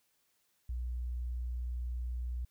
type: tone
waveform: sine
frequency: 60.8 Hz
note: B1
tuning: 26 cents flat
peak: -34 dBFS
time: 0.69-2.45 s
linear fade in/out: 5 ms
effects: white hiss -75 dBFS RMS until 2.5 s